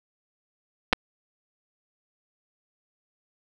clicks, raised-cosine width 0.3 ms, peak -3 dBFS, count 2, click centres 0.928 / 0.932 s, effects none

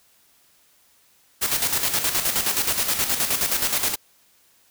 white noise with tremolo, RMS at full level -21 dBFS, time 1.41-3.96 s, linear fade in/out 20 ms, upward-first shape square, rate 9.5 Hz, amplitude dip 55%, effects white hiss -59 dBFS RMS until 4.7 s

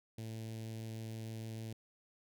sawtooth tone with notch filter, 111.7 Hz, A2, 27 cents sharp, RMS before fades -44 dBFS, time 0.18-1.73 s, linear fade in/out 5 ms, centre 1200 Hz, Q 0.54, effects none

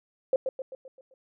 sine tone with echo, 525 Hz, C5, 6 cents sharp, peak -19 dBFS, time 0.33-0.36 s, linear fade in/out 2 ms, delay 130 ms, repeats 6, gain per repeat -6 dB, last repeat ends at 1.14 s, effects none

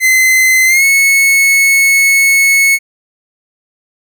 45% pulse tone with pitch glide, 2052 to 2199 Hz, C7 to C#7, -34 to -14 cents, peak -6 dBFS, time 0-2.79 s, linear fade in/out 50 ms, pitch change +120 cents, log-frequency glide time 0.66-0.84 s, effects none

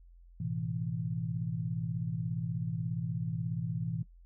sine chord, A suspended second, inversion none, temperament equal with one note detuned, 110 / 126.65 / 164.81 Hz, A2 / B2 / E3, 0 / +44 / 0 cents, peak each -38 / -37 / -35 dBFS, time 0.4-4.03 s, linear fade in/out 5 ms, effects noise-tail reverb RT60 0.1 s tail -18 dB re dry + added 43 Hz sine -53 dBFS peak until 4.25 s

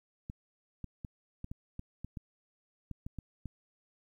clicks, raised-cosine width 5 ms, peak -28 dBFS, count 12, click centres 0.299 / 0.843 / 1.048 / 1.444 / 1.515 / 1.794 / 2.046 / 2.172 / 2.913 / 3.065 / 3.187 / 3.457 s, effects 11-bit

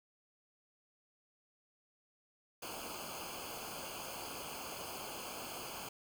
pink noise with comb filter, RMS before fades -45 dBFS, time 2.62-5.89 s, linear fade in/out 5 ms, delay 0.53 ms, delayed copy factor -0.9, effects none

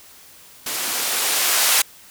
violet noise with band-pass filter sweep, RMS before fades -20 dBFS, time 0.66-1.82 s, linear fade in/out 5 ms, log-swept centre 210 to 730 Hz, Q 0.73, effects white hiss -46 dBFS RMS until 2.1 s

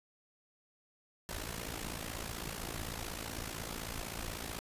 pink noise with amplitude modulation, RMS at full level -38 dBFS, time 1.29-4.59 s, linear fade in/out 0 ms, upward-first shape sine, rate 55.9 Hz, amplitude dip 75%, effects resampled to 32000 Hz

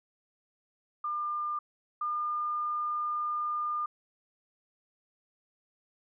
sine tone pair in turn, 1201 / 1208 Hz, D6 / D6, +38 / +48 cents, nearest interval unison, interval 10 cents, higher second, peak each -30 / -29 dBFS, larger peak second, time 1.04-1.59 / 2.01-3.86 s, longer second, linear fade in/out 5 ms, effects none

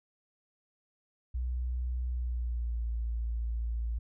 sine tone with pitch glide, 61.74 to 57.27 Hz, B1 to A#1, 0 to -30 cents, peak -30 dBFS, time 1.34-3.99 s, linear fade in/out 10 ms, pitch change -130 cents, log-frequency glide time 2.08-2.87 s, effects none

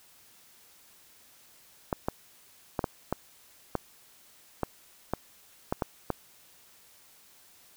clicks, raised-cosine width 1 ms, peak -13 dBFS, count 11, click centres 1.928 / 2.085 / 2.792 / 2.842 / 3.126 / 3.753 / 4.633 / 5.136 / 5.725 / 5.822 / 6.103 s, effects white hiss -58 dBFS RMS until 7.76 s

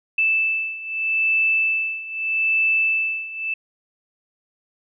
sine beating tone pair, 2637 / 2637.8 Hz, E7 / E7, 0 / +1 cents, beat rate 0.8 Hz, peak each -23 / -20 dBFS, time 0.18-3.54 s, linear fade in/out 5 ms, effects none

